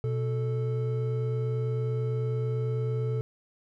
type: tone pair together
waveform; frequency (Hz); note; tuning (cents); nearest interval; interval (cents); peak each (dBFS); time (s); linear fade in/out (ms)
triangle; 123.19 / 438.6; B2 / A4; -4 / -6; octave + minor seventh; 2198; -25 / -31; 0.04-3.21; 0
effects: none